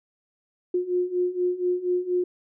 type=beating tone pair; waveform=sine; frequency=356.7 / 360.9 Hz; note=F4 / F#4; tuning=+37 / -43 cents; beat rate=4.2 Hz; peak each=-27 / -24 dBFS; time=0.74-2.24 s; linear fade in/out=5 ms; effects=none